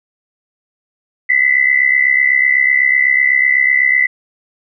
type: tone pair together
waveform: sine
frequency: 1975 / 2043 Hz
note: B6 / C7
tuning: 0 / -42 cents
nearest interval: minor second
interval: 58 cents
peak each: -12 dBFS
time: 1.29-4.07 s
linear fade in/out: 10 ms
effects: none